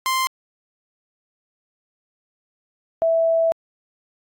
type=tone pair in turn; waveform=sawtooth / sine; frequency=1046 / 657.8 Hz; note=C6 / E5; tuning=-1 / -4 cents; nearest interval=minor sixth; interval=803 cents; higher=first; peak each=-15 dBFS; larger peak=neither; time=0.06-0.27 / 3.02-3.52 s; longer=second; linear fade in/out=0 ms; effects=AAC 64 kbps